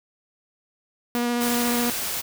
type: noise with exponential decay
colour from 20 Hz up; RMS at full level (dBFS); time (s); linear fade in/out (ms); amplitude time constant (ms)
violet; -33; 1.15-1.38; 1; 49
type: tone with vibrato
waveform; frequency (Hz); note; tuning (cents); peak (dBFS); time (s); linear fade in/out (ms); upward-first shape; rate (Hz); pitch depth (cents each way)
sawtooth; 240.2; B3; -48; -18; 1.15-1.9; 0; square; 14; 8
type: noise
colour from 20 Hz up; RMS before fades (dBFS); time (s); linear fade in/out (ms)
white; -28; 1.4-2.22; 20
effects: none